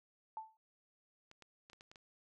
sine tone with exponential decay, 880 Hz, A5, in tune, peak -38 dBFS, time 0.37-0.57 s, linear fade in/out 1 ms, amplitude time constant 43 ms
clicks, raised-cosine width 0.2 ms, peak -39 dBFS, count 7, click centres 1.314 / 1.423 / 1.699 / 1.732 / 1.809 / 1.915 / 1.958 s
effects none

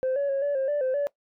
sine tone with pitch steps, 519 / 565 / 548 / 574 / 534 / 585 / 518 / 574 Hz, C5 / C#5 / C#5 / D5 / C5 / D5 / C5 / D5, -14 / +33 / -20 / -40 / +35 / -7 / -17 / -40 cents, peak -21 dBFS, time 0.03-1.07 s, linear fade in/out 0 ms, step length 130 ms, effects noise-tail reverb RT60 0.1 s tail -21 dB re dry + tanh soft clip ceiling -21 dBFS

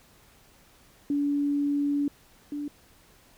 sine tone pair in turn, 286.8 / 291.5 Hz, D4 / D4, -41 / -13 cents, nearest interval unison, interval 28 cents, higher second, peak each -23 / -30 dBFS, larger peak first, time 1.1-2.08 / 2.52-2.68 s, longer first, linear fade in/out 2 ms, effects pink hiss -58 dBFS RMS until 3.37 s

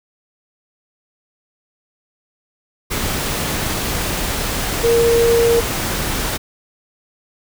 sine tone in noise, 466.2 Hz, A#4, in tune, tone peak -11 dBFS, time 4.83-5.61 s, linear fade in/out 20 ms, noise pink, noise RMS -21 dBFS, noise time 2.9-6.38 s, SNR +7 dB, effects none

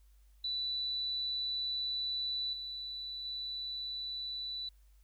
sine tone with level steps, 3969 Hz, B7, 8 cents sharp, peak -33 / -39 / -37 dBFS, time 0.44-4.69 s, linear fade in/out 5 ms, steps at 2.53 / 3.25 s, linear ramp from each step 2 ms, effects added 50 Hz sine -59 dBFS peak until 5.03 s + white hiss -75 dBFS RMS until 5.03 s

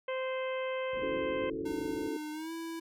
harmonic tone, 520 Hz, C5, 11 cents flat, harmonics 1 / 2 / 3 / 4 / 5 / 6, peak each -33 / -41 / -46 / -43 / -47 / -49 dBFS, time 0.08-1.5 s, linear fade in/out 5 ms
white low-pass noise, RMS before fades -47 dBFS, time 0.93-2.08 s, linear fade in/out 2 ms, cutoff 530 Hz, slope 96 dB/octave
sine chord, F# minor seventh, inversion second, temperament equal, 277.2 / 329.6 / 370 / 440 Hz, C#4 / E4 / F#4 / A4, 0 / 0 / 0 / 0 cents, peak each -40 / -40 / -42 / -38 dBFS, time 1.02-2.17 s, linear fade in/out 5 ms
square tone with pitch glide, 304.2 to 329.8 Hz, D#4 to E4, -39 to +1 cents, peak -38 dBFS, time 1.65-2.8 s, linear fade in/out 10 ms, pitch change +140 cents, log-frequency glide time 2.32-2.52 s
effects none

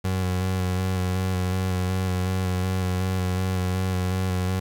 30% pulse tone with vibrato, 92.5 Hz, F#2, in tune, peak -20 dBFS, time 0.04-4.6 s, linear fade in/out 10 ms, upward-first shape square, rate 2.7 Hz, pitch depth 20 cents each way, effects 9-bit

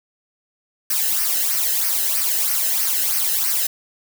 blue noise with flanger, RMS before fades -20 dBFS, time 0.9-3.67 s, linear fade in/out 5 ms, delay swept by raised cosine 0.27 to 0.89 ms, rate 3.1 Hz, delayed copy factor -0.7, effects none

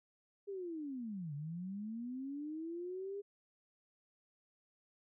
sine linear two-way sweep, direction down then up, 408.5 to 140.3 to 408.5 Hz, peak -40 dBFS, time 0.47-3.22 s, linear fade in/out 20 ms, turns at 1.34 s, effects none

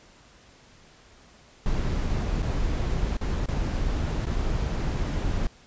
brown noise with dropouts, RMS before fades -26 dBFS, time 1.66-5.47 s, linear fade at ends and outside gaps 1 ms, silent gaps 2.422-2.427 / 3.169-3.212 / 3.459-3.486 / 4.256-4.267 s, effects pink hiss -54 dBFS RMS until 5.66 s + resampled to 16000 Hz

